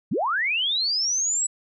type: linear sweep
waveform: sine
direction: up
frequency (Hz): 123.5 to 7902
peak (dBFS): -21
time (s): 0.11-1.47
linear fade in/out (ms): 10
effects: none